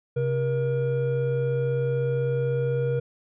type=tone pair together; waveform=triangle; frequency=133.02 / 475.1 Hz; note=C3 / A#4; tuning=+29 / +33 cents; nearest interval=octave + minor seventh; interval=2204 cents; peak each=-23 dBFS; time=0.16-3 s; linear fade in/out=10 ms; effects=resampled to 8000 Hz